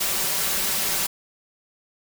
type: noise with comb filter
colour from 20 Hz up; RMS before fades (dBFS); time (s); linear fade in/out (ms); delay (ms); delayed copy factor
white; -24; 0-1.07; 10; 5.2; +0.5
effects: none